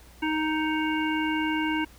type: harmonic tone with a mistuned harmonic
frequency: 311.1 Hz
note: D#4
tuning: in tune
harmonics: 1 / 3 / 5 / 7 / 9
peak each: -26 / -31 / -33 / -34 / -36 dBFS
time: 0.22-1.85 s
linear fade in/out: 10 ms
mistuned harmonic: 7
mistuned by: +32 cents
effects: added 60 Hz sine -51 dBFS peak until 1.98 s + pink hiss -54 dBFS RMS until 1.98 s